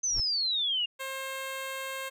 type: exponential sweep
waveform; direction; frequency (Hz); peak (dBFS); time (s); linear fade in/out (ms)
sine; down; 6270 to 2794; -26; 0.03-0.86; 10
type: noise with exponential growth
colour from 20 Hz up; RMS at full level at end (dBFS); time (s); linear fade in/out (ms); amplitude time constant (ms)
brown; -30; 0.05-0.2; 2; 32
type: tone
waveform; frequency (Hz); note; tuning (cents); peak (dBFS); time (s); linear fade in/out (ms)
10% pulse; 533; C5; +32; -26; 0.99-2.1; 20
effects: none